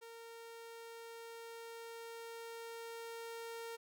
sawtooth tone with level ramp, 460.6 Hz, A#4, 21 cents flat, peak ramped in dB -47 to -40 dBFS, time 0.01-3.77 s, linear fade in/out 20 ms, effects none

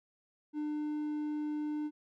triangle tone, 300.2 Hz, D4, 38 cents sharp, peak -31 dBFS, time 0.53-1.91 s, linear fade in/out 50 ms, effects none

